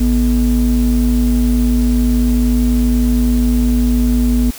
triangle ring-modulated tone, 94.6 Hz, F#2, 39 cents sharp, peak -5 dBFS, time 0-4.51 s, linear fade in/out 10 ms, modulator 149 Hz, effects white hiss -33 dBFS RMS until 4.58 s

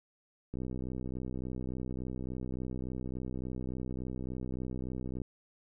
click train, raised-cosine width 3 ms, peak -26 dBFS, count 298, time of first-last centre 0.54-5.217 s, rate 63.5 Hz, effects none

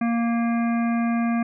harmonic tone with a mistuned harmonic, 233.1 Hz, A#3, in tune, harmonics 1 / 3 / 5 / 7 / 9 / 10, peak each -20 / -30 / -34 / -37 / -39 / -40 dBFS, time 0.01-1.43 s, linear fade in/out 5 ms, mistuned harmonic 10, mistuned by +64 cents, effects none

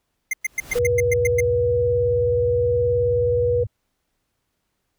square tone bursts, 2093 Hz, C7, in tune, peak -20 dBFS, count 9, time 0.31-1.406 s, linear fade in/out 5 ms, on 24 ms, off 110 ms
pink noise with exponential growth, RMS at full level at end -29 dBFS, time 0.41-0.79 s, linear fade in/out 5 ms, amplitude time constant 82 ms
sine tone, 484.9 Hz, B4, 32 cents flat, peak -17 dBFS, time 0.75-3.64 s, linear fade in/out 10 ms
sine tone with vibrato, 95.2 Hz, F#2, 50 cents sharp, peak -24 dBFS, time 0.79-3.67 s, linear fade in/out 10 ms, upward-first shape square, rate 19 Hz, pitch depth 290 cents each way
effects pink hiss -74 dBFS RMS until 4.98 s

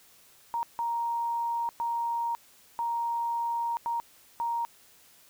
sine tone bursts at uneven times, 935 Hz, A#5, 5 cents sharp, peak -27 dBFS, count 6, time 0.54-0.63 / 0.79-1.69 / 1.8-2.35 / 2.79-3.77 / 3.86-4 / 4.4-4.65 s, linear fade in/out 0 ms, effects white hiss -58 dBFS RMS until 5.29 s

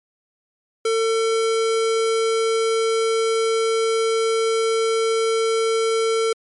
square tone, 450 Hz, A4, 39 cents sharp, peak -18 dBFS, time 0.85-6.33 s, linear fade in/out 5 ms, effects MP3 48 kbps

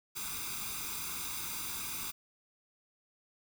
white noise with comb filter, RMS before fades -39 dBFS, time 0.15-2.12 s, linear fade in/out 20 ms, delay 0.82 ms, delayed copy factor +0.85, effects none

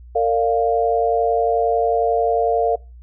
sine chord, Bb major, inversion none, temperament equal with one note detuned, 456.3 / 587.3 / 698.5 Hz, Bb4 / D5 / F5, -37 / 0 / 0 cents, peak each -18 / -23 / -18 dBFS, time 0.15-2.76 s, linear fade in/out 10 ms, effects noise-tail reverb RT60 0.3 s tail -24 dB re dry + added 60 Hz sine -38 dBFS peak until 3.02 s

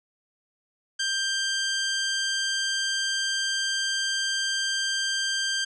15% pulse tone, 1580 Hz, G6, 13 cents sharp, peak -18 dBFS, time 0.99-5.65 s, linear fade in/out 10 ms, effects resampled to 24000 Hz

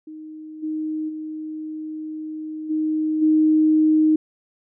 sine tone with level steps, 311.1 Hz, D#4, in tune, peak -34 / -23 / -28 / -19 / -13 dBFS, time 0.07-4.16 s, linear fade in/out 5 ms, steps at 0.62 / 1.08 / 2.69 / 3.21 s, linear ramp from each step 20 ms, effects none

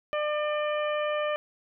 harmonic tone, 599 Hz, D5, 34 cents sharp, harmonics 1 / 2 / 3 / 4 / 5, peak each -27 / -33 / -37 / -39 / -41 dBFS, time 0.13-1.36 s, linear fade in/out 0 ms, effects none

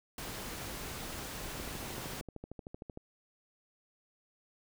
pink noise, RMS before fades -42 dBFS, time 0.18-2.21 s, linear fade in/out 2 ms
click train, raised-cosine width 2 ms, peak -30 dBFS, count 19, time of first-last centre 1.6-2.974 s, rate 13.1 Hz
effects none

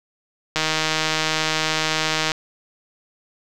click train, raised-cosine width 0.2 ms, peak -3 dBFS, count 277, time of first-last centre 0.56-2.318 s, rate 157 Hz, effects none

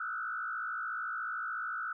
sine tone with frequency modulation, 1396.9 Hz, F6, in tune, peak -34 dBFS, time 0-1.93 s, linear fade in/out 5 ms, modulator 56.9 Hz, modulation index 2.1, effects none

